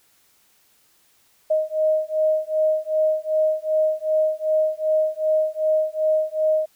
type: beating tone pair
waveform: sine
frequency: 622.3 / 624.9 Hz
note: D#5 / D#5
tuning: 0 / +7 cents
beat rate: 2.6 Hz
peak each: -21 dBFS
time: 1.5-6.66 s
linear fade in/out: 10 ms
effects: white hiss -60 dBFS RMS until 6.75 s